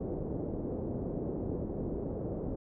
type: low-pass noise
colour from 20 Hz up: white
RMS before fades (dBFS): -36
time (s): 0-2.56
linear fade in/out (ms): 10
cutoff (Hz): 470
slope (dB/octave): 24
effects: none